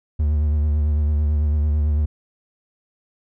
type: tone with vibrato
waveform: triangle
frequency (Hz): 74.8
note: D2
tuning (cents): +32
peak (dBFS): -14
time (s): 0.19-2.06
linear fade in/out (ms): 10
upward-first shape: sine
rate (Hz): 9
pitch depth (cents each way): 45
effects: none